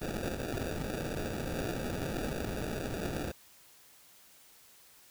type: noise with sample-and-hold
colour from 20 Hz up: blue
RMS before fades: -36 dBFS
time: 0.01-3.32 s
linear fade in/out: 10 ms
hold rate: 1050 Hz
effects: white hiss -59 dBFS RMS until 5.1 s